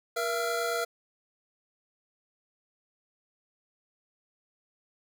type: tone cluster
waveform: square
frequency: 473.8 / 674 / 1323 / 1393 Hz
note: A#4 / E5 / E6 / F6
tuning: +28 / +38 / +6 / -5 cents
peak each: -33 / -33 / -39 / -35 dBFS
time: 0.16-0.85 s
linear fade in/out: 10 ms
effects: none